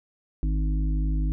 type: harmonic tone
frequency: 51.91 Hz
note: G#1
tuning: in tune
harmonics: 1 / 3 / 5 / 6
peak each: -22 / -32 / -36 / -38 dBFS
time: 0.43-1.32 s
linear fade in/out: 0 ms
effects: none